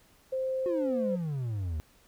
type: tone with pitch glide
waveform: sine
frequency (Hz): 523.3 to 516.1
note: C5 to C5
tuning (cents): 0 to -24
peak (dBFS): -28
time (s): 0.32-1.16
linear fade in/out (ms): 10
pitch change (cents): -24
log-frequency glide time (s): 0.83-1
type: exponential sweep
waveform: triangle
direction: down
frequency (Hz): 370 to 74.1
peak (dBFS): -28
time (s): 0.66-1.8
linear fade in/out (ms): 0
effects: pink hiss -62 dBFS RMS until 2.07 s